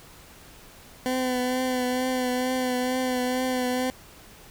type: tone with vibrato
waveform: 20% pulse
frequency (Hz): 253.5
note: B3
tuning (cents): +45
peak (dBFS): -19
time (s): 1.06-3.9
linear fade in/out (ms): 0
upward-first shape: triangle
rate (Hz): 2.2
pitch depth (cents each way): 31
effects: pink hiss -49 dBFS RMS until 4.5 s